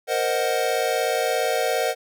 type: chord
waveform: square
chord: C half-diminished seventh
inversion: third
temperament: equal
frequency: 466.2 / 523.3 / 622.3 / 740 Hz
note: Bb4 / C5 / Eb5 / Gb5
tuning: 0 / 0 / 0 / 0 cents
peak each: -27 dBFS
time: 0.07-1.95 s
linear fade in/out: 50 ms
effects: none